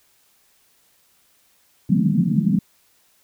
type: band-pass noise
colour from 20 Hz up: white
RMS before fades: -18 dBFS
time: 1.89-2.59 s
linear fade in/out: 5 ms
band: 160 to 220 Hz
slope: 48 dB/octave
effects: white hiss -60 dBFS RMS until 3.23 s